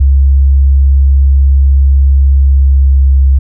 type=tone with pitch glide; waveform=sine; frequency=68.2 to 67.38 Hz; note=C#2 to C#2; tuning=-28 to -49 cents; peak=-3 dBFS; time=0-3.39 s; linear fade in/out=10 ms; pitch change=-21 cents; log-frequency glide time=2.35-3.22 s; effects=none